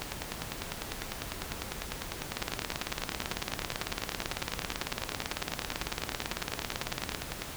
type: two click trains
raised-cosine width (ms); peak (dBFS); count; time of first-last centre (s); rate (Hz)
0.2; -15 / -13; 75 / 87; 0.02-7.42 / 2.37-7.148; 10 / 18
effects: pink hiss -41 dBFS RMS until 7.56 s